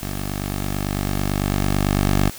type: tone with level ramp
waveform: 10% pulse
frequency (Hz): 49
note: G1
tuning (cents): 0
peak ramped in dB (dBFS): -18 to -7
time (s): 0.01-2.3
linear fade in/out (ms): 10
effects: white hiss -37 dBFS RMS until 2.38 s